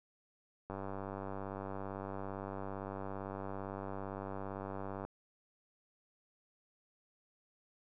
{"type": "click train", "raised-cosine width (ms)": 1, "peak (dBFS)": -28, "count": 426, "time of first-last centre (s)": [0.7, 5.05], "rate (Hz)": 97.7, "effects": []}